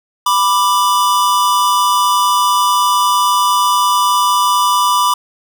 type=tone pair together; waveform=square; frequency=987.8 / 1179 Hz; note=B5 / D6; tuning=0 / +6 cents; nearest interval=minor third; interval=306 cents; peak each=-14 dBFS; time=0.26-5.14 s; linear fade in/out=5 ms; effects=none